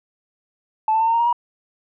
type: tone with pitch steps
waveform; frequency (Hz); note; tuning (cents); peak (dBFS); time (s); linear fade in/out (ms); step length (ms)
sine; 872 / 885.7 / 899.6 / 913.8 / 928.1 / 942.7 / 957.5; A5 / A5 / A5 / A#5 / A#5 / A#5 / A#5; -16 / +11 / +38 / -35 / -8 / +19 / +46; -14; 0.88-1.328; 2; 64
effects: tanh soft clip ceiling -10 dBFS